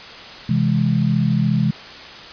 sine chord, C augmented, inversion none, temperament equal, 130.81 / 164.81 / 207.7 Hz, C3 / E3 / G#3, 0 / 0 / 0 cents, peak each -19 dBFS, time 0.49-1.71 s, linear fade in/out 5 ms, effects white hiss -36 dBFS RMS until 2.32 s + resampled to 11025 Hz

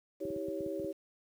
sine chord, C# diminished, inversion first, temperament equal with one note detuned, 322.5 / 392 / 554.4 Hz, E4 / G4 / C#5, -38 / 0 / 0 cents, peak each -39 dBFS, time 0.2-0.93 s, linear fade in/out 20 ms
clicks, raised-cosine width 3 ms, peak -32 dBFS, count 8, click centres 0.252 / 0.304 / 0.363 / 0.484 / 0.606 / 0.663 / 0.797 / 0.845 s
effects high-pass 80 Hz 12 dB/octave + 10-bit

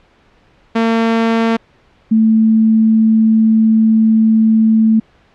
sawtooth / sine tone pair in turn, 227.4 / 221.1 Hz, A#3 / A3, -43 / +9 cents, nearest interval unison, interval 48 cents, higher first, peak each -7 dBFS, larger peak neither, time 0.75-1.57 / 2.11-5 s, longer second, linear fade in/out 10 ms, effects pink hiss -51 dBFS RMS until 5.34 s + low-pass 3000 Hz 12 dB/octave

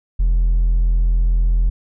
sine tone with hard clipping, 42.21 Hz, E1, 42 cents sharp, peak -13 dBFS, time 0.19-1.7 s, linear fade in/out 10 ms, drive 2 dB, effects none

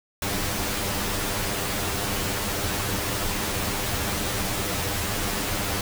pink noise with comb filter, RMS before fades -27 dBFS, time 0.22-5.81 s, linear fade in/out 2 ms, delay 10 ms, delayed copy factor +0.7, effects none

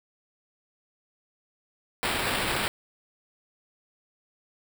blue noise with sample-and-hold, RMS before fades -28 dBFS, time 2.03-2.68 s, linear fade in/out 0 ms, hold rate 6300 Hz, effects none

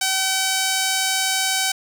5% pulse tone, 764 Hz, G5, 45 cents flat, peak -7 dBFS, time 0.01-1.72 s, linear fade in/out 5 ms, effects none

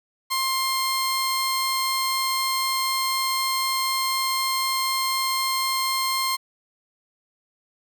sawtooth tone pair together, 1057 / 2114 Hz, C6 / C7, +17 / +17 cents, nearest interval octave, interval 1200 cents, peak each -20 dBFS, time 0.3-6.37 s, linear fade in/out 20 ms, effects none

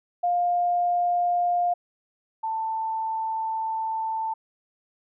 sine tone pair in turn, 705 / 888.2 Hz, F5 / A5, +16 / +16 cents, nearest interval major third, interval 400 cents, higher second, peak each -20 / -25 dBFS, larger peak first, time 0.23-1.74 / 2.43-4.34 s, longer second, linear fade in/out 10 ms, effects none

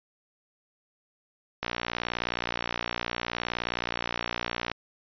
click train, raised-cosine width 0.3 ms, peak -12 dBFS, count 184, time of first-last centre 1.63-4.716 s, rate 59.3 Hz, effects resampled to 11025 Hz

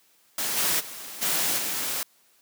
white noise with level steps, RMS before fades -28 / -24 / -39 / -25 / -29 dBFS, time 0.38-2.03 s, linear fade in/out 2 ms, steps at 0.56 / 0.79 / 1.21 / 1.57 s, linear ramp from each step 20 ms, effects white hiss -62 dBFS RMS until 2.41 s + high-pass 150 Hz 12 dB/octave

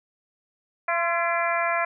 harmonic tone with a mistuned harmonic, 339.2 Hz, E4, 50 cents sharp, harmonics 2 / 3 / 4 / 5 / 6 / 7, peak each -26 / -28 / -29 / -30 / -31 / -31 dBFS, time 0.88-1.85 s, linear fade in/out 5 ms, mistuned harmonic 3, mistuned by +34 cents, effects none

